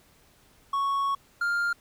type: tone pair in turn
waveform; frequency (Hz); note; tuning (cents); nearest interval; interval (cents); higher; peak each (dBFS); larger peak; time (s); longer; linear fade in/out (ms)
triangle; 1108.7 / 1401.3; C#6 / F6; 0 / +5; major third; 405; second; -22; neither; 0.73-1.15 / 1.41-1.73; first; 5
effects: pink hiss -60 dBFS RMS until 1.8 s